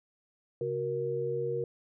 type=tone cluster; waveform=sine; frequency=135.2 / 369.5 / 468.9 Hz; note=C#3 / F#4 / A#4; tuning=-43 / -2 / +10 cents; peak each=-38 / -36 / -31 dBFS; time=0.61-1.64 s; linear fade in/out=2 ms; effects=none